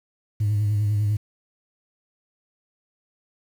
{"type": "tone with vibrato", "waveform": "sine", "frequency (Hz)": 104.5, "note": "G#2", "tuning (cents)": 11, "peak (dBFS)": -17, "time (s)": [0.4, 1.17], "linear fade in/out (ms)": 10, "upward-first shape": "sine", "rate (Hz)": 10, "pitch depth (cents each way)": 43, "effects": ["tanh soft clip ceiling -17 dBFS", "8-bit"]}